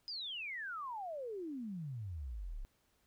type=exponential sweep; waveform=sine; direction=down; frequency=5060 to 30.87 Hz; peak=-40 dBFS; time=0.08-2.65 s; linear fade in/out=0 ms; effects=pink hiss -75 dBFS RMS until 3.06 s